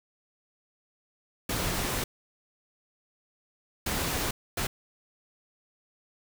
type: noise bursts at uneven times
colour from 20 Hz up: pink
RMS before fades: -30 dBFS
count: 3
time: 1.49-2.04 / 3.86-4.31 / 4.57-4.67 s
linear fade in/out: 5 ms
effects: none